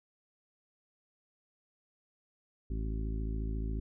harmonic tone, 54.2 Hz, A1, 25 cents flat, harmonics 1 / 2 / 3 / 4 / 5 / 6 / 7, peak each -33 / -42 / -45 / -46 / -45 / -53 / -49 dBFS, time 2.7-3.8 s, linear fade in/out 5 ms, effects none

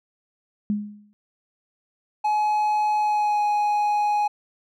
sine tone with exponential decay, 207.7 Hz, G#3, in tune, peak -18 dBFS, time 0.7-1.13 s, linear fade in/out 0 ms, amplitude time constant 93 ms
triangle tone with pitch glide, 846 to 833.4 Hz, G#5 to G#5, +32 to +6 cents, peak -17 dBFS, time 2.24-4.28 s, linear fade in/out 10 ms, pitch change -26 cents, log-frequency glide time 2.98-3.43 s
effects none

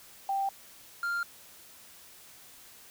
sine / triangle tone pair in turn, 785 / 1395.7 Hz, G5 / F6, +2 / -2 cents, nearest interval minor seventh, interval 996 cents, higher second, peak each -27 dBFS, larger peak neither, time 0.29-0.49 / 1.03-1.23 s, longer neither, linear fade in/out 2 ms, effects white hiss -53 dBFS RMS until 2.9 s

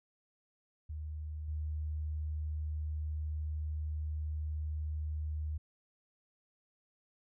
sine tone with level steps, 76.6 Hz, D#2, 27 cents flat, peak -38 / -34 dBFS, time 0.89-5.58 s, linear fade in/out 10 ms, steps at 1.48 s, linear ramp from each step 5 ms, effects none

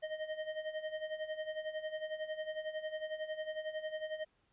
square tone with tremolo, 622.3 Hz, D#5, in tune, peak -36 dBFS, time 0.02-4.25 s, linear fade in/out 20 ms, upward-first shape sine, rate 11 Hz, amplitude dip 75%, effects pink hiss -75 dBFS RMS until 4.52 s + resampled to 8000 Hz

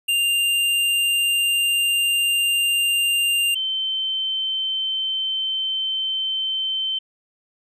square / sine tone pair in turn, 2794 / 3091 Hz, F7 / G7, 0 / -25 cents, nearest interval major second, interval 175 cents, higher second, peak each -18 / -21 dBFS, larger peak first, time 0.08-3.55 / 3.55-6.99 s, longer first, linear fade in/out 10 ms, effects resampled to 32000 Hz

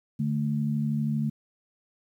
sine tone pair together, 146.83 / 219.5 Hz, D3 / A3, 0 / -4 cents, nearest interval perfect fifth, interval 696 cents, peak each -27 dBFS, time 0.19-1.3 s, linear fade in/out 10 ms, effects 10-bit

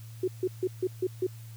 sine tone bursts, 370 Hz, F#4, in tune, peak -24 dBFS, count 6, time 0.23-1.268 s, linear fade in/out 5 ms, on 48 ms, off 150 ms, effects added 113 Hz sine -42 dBFS peak until 1.56 s + white hiss -56 dBFS RMS until 1.56 s

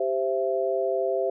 sine chord, C major, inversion second, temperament equal with one note detuned, 392 / 523.3 / 667.7 Hz, G4 / C5 / E5, 0 / 0 / +22 cents, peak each -27 dBFS, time 0-1.3 s, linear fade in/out 5 ms, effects none

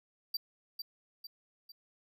square tone with echo, 4699 Hz, D8, in tune, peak -32 dBFS, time 0.34-0.37 s, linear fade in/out 5 ms, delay 450 ms, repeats 3, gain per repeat -6 dB, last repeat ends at 1.72 s, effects none

